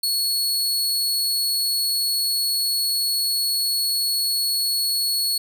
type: tone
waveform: sawtooth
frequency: 4369 Hz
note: C#8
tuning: 26 cents flat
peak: -17 dBFS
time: 0.03-5.38 s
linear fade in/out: 5 ms
effects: none